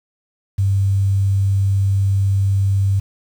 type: tone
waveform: sine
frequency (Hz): 98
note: G2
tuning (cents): 0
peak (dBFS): -13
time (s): 0.58-3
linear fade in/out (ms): 10
effects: 7-bit